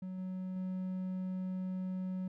triangle tone with level steps, 185.7 Hz, F#3, 7 cents sharp, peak -37 / -35 / -33 dBFS, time 0.02-2.28 s, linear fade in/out 5 ms, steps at 0.18 / 0.56 s, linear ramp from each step 2 ms, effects none

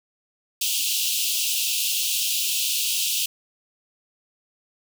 pink high-pass noise, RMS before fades -24 dBFS, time 0.61-3.26 s, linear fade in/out 5 ms, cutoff 2600 Hz, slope 96 dB/octave, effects none

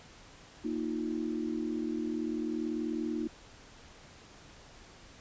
sine chord, Bb suspended fourth, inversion none, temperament equal with one note detuned, 233.1 / 311.1 / 351.5 Hz, Bb3 / Eb4 / F4, 0 / 0 / +11 cents, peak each -36 / -34 / -38 dBFS, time 0.64-3.28 s, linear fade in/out 10 ms, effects pink hiss -54 dBFS RMS until 5.2 s + resampled to 16000 Hz

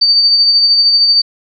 sine tone with tremolo, 4600 Hz, D8, 37 cents flat, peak -5 dBFS, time 0.01-1.22 s, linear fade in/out 10 ms, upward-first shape sine, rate 13 Hz, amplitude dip 35%, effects none

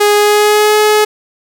sawtooth tone with pitch glide, 414.3 to 424.5 Hz, G#4 to G#4, -4 to +38 cents, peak -3 dBFS, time 0-1.05 s, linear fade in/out 10 ms, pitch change +42 cents, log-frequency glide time 0.15-0.77 s, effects none

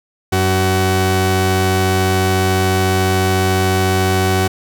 sawtooth tone pair together, 94 / 376 Hz, F#2 / F#4, +28 / +28 cents, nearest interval 2 octaves, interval 2400 cents, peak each -11 dBFS, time 0.32-4.48 s, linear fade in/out 10 ms, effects none

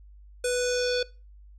square tone with low-pass filter sweep, 493.9 Hz, B4, in tune, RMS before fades -26 dBFS, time 0.44-1.03 s, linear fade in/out 5 ms, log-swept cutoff 9000 to 4300 Hz, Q 3.7, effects noise-tail reverb RT60 0.3 s tail -21 dB re dry + added 50 Hz sine -47 dBFS peak until 1.58 s

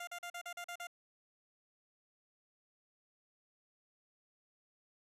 15% pulse tone bursts, 699 Hz, F5, 1 cent sharp, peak -36 dBFS, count 8, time 0-0.871 s, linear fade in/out 5 ms, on 73 ms, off 41 ms, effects resampled to 32000 Hz

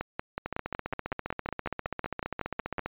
two click trains, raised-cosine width 0.5 ms, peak -17 / -16 dBFS, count 37 / 16, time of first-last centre 0.46-2.86 / 0.01-2.783 s, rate 15 / 5.41 Hz, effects resampled to 8000 Hz

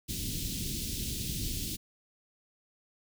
pink band-stop noise, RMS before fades -35 dBFS, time 0.08-1.77 s, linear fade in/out 20 ms, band 300 to 3200 Hz, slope 24 dB/octave, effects none

